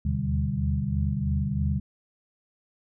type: tone cluster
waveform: sine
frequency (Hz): 76.8 / 79.9 / 127.9 / 148.3 / 197.4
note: D#2 / D#2 / C3 / D3 / G3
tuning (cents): -22 / +47 / -39 / +17 / +12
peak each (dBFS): -30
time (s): 0.05-1.8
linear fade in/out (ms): 5
effects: none